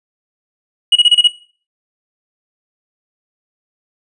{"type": "tone bursts", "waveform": "triangle", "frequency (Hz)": 2908, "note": "F#7", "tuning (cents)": -31, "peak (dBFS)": -4, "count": 6, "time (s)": [0.92, 1.275], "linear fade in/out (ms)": 5, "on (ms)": 35, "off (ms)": 29, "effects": ["noise-tail reverb RT60 0.4 s tail -17 dB re dry", "resampled to 24000 Hz"]}